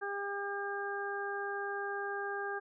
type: harmonic tone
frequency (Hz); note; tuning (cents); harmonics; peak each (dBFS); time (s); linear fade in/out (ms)
401.6; G4; +42; 1 / 2 / 3 / 4; -39 / -41 / -44 / -39; 0.01-2.6; 20
effects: none